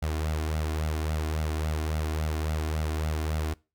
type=tone with flanger; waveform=sawtooth; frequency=77.78 Hz; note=D#2; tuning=in tune; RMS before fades=-29 dBFS; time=0.02-3.54 s; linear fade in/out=10 ms; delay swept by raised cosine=1.4 to 2.9 ms; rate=3.6 Hz; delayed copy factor=+0.6; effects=noise-tail reverb RT60 0.3 s tail -23 dB re dry